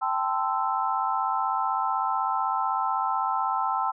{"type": "chord", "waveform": "sine", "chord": "A minor seventh", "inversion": "third", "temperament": "equal with one note detuned", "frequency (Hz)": [784, 880, 1035.7, 1318.5], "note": ["G5", "A5", "C6", "E6"], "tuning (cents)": [0, 0, -18, 0], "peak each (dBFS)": -29, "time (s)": [0.01, 3.92], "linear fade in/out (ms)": 20, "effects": []}